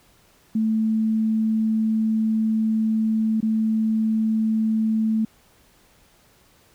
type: tone with dropouts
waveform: sine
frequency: 220 Hz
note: A3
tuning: in tune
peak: -18 dBFS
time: 0.55-5.25 s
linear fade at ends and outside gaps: 5 ms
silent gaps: 3.405-3.427 s
effects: pink hiss -57 dBFS RMS until 6.74 s